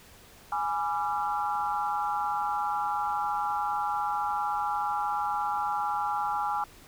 sine chord, G# diminished seventh, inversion none, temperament equal with one note detuned, 830.6 / 987.8 / 1174.7 / 1365.8 Hz, G#5 / B5 / D6 / F6, 0 / 0 / 0 / -39 cents, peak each -29 / -35 / -34 / -34 dBFS, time 0.52-6.64 s, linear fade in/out 2 ms, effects pink hiss -53 dBFS RMS until 6.87 s

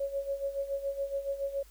sine tone with tremolo, 554.4 Hz, C#5, in tune, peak -28 dBFS, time 0-1.63 s, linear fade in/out 5 ms, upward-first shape sine, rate 7.1 Hz, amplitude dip 75%, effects added 50 Hz sine -54 dBFS peak until 1.7 s + white hiss -61 dBFS RMS until 1.7 s

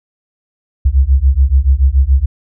sine beating tone pair, 63.9 / 70.9 Hz, C2 / C#2, -40 / +40 cents, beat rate 7 Hz, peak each -10 dBFS, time 0.85-2.26 s, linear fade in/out 10 ms, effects none

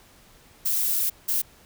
violet noise bursts at uneven times, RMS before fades -24 dBFS, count 2, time 0.65-1.1 / 1.28-1.42 s, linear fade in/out 10 ms, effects pink hiss -54 dBFS RMS until 1.65 s

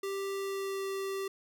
square tone with pitch glide, 392.6 to 389.2 Hz, G4 to G4, +3 to -12 cents, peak -34 dBFS, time 0.03-1.28 s, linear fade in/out 5 ms, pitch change -15 cents, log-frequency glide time 0.35-0.86 s, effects none

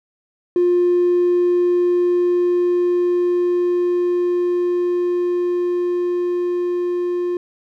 triangle tone with level ramp, 353.6 Hz, F4, 22 cents sharp, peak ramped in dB -9 to -16 dBFS, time 0.56-7.37 s, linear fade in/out 2 ms, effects tanh soft clip ceiling -9 dBFS

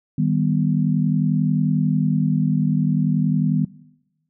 sine chord, Eb augmented, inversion none, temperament equal, 155.56 / 196 / 246.9 Hz, Eb3 / G3 / B3, 0 / 0 / 0 cents, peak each -19 / -22 / -22 dBFS, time 0.18-3.65 s, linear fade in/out 5 ms, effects noise-tail reverb RT60 1.0 s tail -21 dB re dry

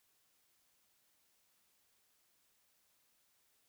silence, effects white hiss -75 dBFS RMS until 3.68 s

